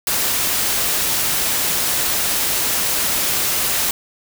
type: noise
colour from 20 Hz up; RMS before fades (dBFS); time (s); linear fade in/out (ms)
white; -19; 0.07-3.91; 2
effects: none